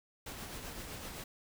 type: noise with tremolo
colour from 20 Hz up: pink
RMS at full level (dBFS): -43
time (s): 0.26-1.24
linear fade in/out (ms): 5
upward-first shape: triangle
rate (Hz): 7.8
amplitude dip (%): 40
effects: none